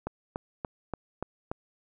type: click train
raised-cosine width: 1 ms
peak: -18 dBFS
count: 6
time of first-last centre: 0.07-1.515 s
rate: 3.46 Hz
effects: none